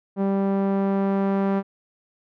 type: tone with low-pass filter sweep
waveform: sawtooth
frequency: 196 Hz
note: G3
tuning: in tune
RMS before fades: -22 dBFS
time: 0.16-1.63 s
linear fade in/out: 50 ms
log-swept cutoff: 760 to 1200 Hz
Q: 0.82
effects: none